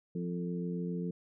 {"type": "harmonic tone with a mistuned harmonic", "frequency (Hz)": 87.31, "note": "F2", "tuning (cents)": 0, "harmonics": [2, 3, 4, 5], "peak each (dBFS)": [-34, -43, -44, -42], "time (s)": [0.15, 1.11], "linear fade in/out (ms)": 5, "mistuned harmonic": 5, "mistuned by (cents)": 22, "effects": []}